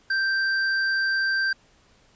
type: tone with tanh clipping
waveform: sine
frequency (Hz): 1568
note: G6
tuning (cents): 0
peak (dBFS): -23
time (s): 0.1-1.53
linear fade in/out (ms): 5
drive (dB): 17
effects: pink hiss -59 dBFS RMS until 2.15 s + resampled to 16000 Hz